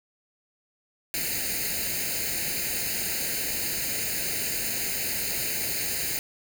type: noise with comb filter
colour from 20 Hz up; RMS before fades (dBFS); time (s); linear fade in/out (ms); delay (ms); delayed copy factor
white; -29; 1.14-6.19; 0; 0.44; +0.85
effects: none